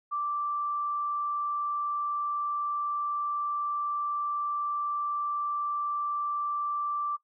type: tone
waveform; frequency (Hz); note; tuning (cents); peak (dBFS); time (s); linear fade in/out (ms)
sine; 1172; D6; -4; -28; 0.11-7.17; 20
effects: noise-tail reverb RT60 0.1 s tail -17 dB re dry

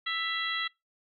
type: harmonic tone with a mistuned harmonic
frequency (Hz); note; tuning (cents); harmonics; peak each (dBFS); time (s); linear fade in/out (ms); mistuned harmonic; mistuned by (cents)
659.3; E5; 0; 2 / 3 / 4 / 5 / 6; -36 / -33 / -41 / -35 / -37; 0.06-0.68; 10; 4; +58
effects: noise-tail reverb RT60 0.2 s tail -23 dB re dry

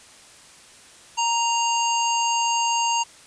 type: harmonic tone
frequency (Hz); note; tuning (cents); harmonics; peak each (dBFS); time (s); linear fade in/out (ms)
932.3; A#5; 0; 1 / 3 / 5 / 7 / 8; -21 / -26 / -33 / -29 / -33; 1.17-3.04; 20
effects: white hiss -48 dBFS RMS until 3.26 s + resampled to 22050 Hz

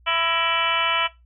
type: harmonic tone with a mistuned harmonic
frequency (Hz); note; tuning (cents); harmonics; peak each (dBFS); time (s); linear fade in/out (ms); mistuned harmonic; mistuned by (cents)
332.3; E4; +14; 2 / 3 / 4 / 5 / 6 / 7 / 8 / 9 / 10; -30 / -28 / -25 / -33 / -33 / -26 / -30 / -25 / -36; 0.06-1.08; 20; 6; -80
effects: noise-tail reverb RT60 0.2 s tail -17 dB re dry + added 60 Hz sine -51 dBFS peak until 1.25 s

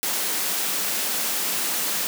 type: high-pass noise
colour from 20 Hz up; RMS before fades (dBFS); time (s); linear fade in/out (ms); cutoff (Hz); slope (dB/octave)
white; -25; 0.03-2.07; 0; 160; 96
effects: none

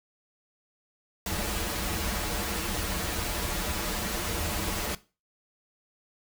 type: noise with comb filter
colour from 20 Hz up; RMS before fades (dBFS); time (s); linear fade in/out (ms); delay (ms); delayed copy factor
pink; -31; 1.26-4.95; 2; 7.6; -1
effects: noise-tail reverb RT60 0.3 s tail -17 dB re dry

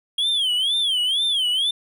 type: tone with vibrato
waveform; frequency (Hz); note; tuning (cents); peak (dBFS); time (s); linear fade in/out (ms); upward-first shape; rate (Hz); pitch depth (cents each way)
triangle; 3242; G#7; -42; -17; 0.18-1.71; 5; sine; 2.1; 180
effects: none

